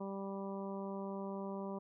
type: harmonic tone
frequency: 196 Hz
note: G3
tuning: in tune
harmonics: 1 / 2 / 3 / 4 / 5 / 6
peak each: -42 / -45 / -47 / -53 / -49 / -56 dBFS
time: 0-1.79 s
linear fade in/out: 10 ms
effects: none